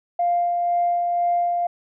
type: tone with tremolo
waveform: sine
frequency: 698.5 Hz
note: F5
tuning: in tune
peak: -16 dBFS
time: 0.19-1.67 s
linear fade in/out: 5 ms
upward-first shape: sine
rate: 2 Hz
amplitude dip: 30%
effects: tanh soft clip ceiling -12 dBFS